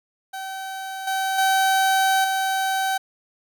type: tone with level steps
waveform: 30% pulse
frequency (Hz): 768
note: G5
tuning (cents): -36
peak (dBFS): -27 / -19 / -14 / -18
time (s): 0.33-2.98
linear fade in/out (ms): 10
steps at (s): 1.07 / 1.38 / 2.24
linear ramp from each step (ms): 5
effects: none